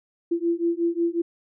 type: beating tone pair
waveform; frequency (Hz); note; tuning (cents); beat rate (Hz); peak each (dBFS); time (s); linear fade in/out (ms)
sine; 336.6 / 342.1; E4 / F4; +36 / -36; 5.5; -24 / -24; 0.31-1.22; 10
effects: none